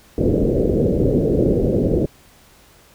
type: low-pass noise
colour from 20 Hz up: white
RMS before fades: -17 dBFS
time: 0.18-2.06 s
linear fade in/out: 2 ms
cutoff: 520 Hz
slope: 48 dB/octave
effects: pink hiss -50 dBFS RMS until 2.94 s